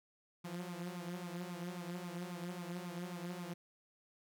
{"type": "tone with flanger", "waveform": "sawtooth", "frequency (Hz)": 176, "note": "F3", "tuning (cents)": 14, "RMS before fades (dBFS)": -44, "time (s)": [0.44, 3.54], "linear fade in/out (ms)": 10, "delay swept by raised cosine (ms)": [0.82, 6.32], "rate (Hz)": 3.7, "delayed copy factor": 0.7, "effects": []}